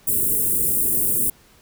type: band-stop noise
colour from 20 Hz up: white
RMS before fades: -20 dBFS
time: 0.07-1.3 s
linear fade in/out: 5 ms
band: 460 to 8500 Hz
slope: 48 dB/octave
effects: pink hiss -53 dBFS RMS until 1.61 s